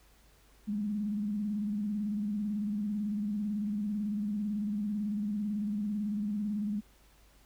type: tone with vibrato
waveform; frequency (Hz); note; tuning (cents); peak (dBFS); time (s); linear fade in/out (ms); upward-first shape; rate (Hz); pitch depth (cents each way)
sine; 207.7; G#3; 0; -30; 0.67-6.81; 20; square; 18; 54
effects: added 50 Hz sine -61 dBFS peak until 7.45 s + pink hiss -64 dBFS RMS until 7.45 s